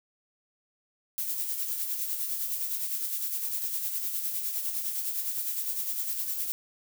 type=noise with tremolo; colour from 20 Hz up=violet; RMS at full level=-30 dBFS; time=1.18-6.52 s; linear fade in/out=0 ms; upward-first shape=sine; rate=9.8 Hz; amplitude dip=45%; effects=none